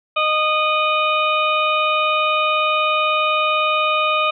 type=harmonic tone with a mistuned harmonic; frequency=617 Hz; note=D#5; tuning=15 cents flat; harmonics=1 / 2 / 4 / 5 / 6; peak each=-22 / -18 / -21 / -27 / -28 dBFS; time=0.16-4.31 s; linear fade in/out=10 ms; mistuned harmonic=5; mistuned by=-46 cents; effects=none